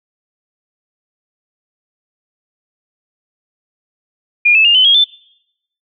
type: tone with pitch steps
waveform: sine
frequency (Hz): 2424 / 2613 / 2817 / 3036 / 3273 / 3529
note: D#7 / E7 / F7 / F#7 / G#7 / A7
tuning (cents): -46 / -16 / +14 / +44 / -26 / +4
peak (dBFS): -6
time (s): 4.45-5.044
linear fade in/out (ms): 10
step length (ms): 99
effects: noise-tail reverb RT60 0.8 s tail -24 dB re dry